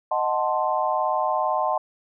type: chord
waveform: sine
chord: D# diminished seventh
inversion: none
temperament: equal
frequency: 622.3 / 740 / 880 / 1046.5 Hz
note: D#5 / F#5 / A5 / C6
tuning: 0 / 0 / 0 / 0 cents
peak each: -26 dBFS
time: 0.11-1.78 s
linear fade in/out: 5 ms
effects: none